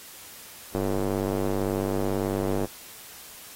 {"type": "tone with band-pass filter", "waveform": "square", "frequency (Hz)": 49.07, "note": "G1", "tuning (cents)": 2, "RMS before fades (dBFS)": -27, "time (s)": [0.74, 2.66], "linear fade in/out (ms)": 10, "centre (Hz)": 410, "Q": 1.4, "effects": ["white hiss -45 dBFS RMS until 3.55 s", "AAC 48 kbps"]}